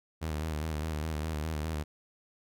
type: tone with vibrato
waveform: sawtooth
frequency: 77.7 Hz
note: D#2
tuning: 2 cents flat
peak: -28 dBFS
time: 0.21-1.84 s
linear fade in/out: 20 ms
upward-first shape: square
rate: 4.9 Hz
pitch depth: 52 cents each way
effects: none